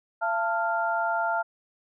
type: tone cluster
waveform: sine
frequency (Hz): 680 / 889 / 1393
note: F5 / A5 / F6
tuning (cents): -46 / +18 / -5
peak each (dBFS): -28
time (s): 0.21-1.43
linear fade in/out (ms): 20
effects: none